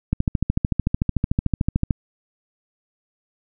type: click train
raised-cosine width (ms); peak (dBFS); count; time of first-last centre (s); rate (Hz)
5; -6; 25; 0.13-1.908; 13.5
effects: none